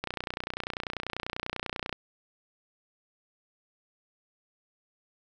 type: click train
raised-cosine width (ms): 0.3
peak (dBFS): -16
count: 58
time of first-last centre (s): 0.04-1.927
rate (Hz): 30.2
effects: none